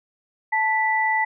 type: tone pair together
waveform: sine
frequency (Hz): 877.5 / 1974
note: A5 / B6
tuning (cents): -5 / -1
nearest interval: octave + major second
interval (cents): 1404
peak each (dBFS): -21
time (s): 0.52-1.25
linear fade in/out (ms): 10
effects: none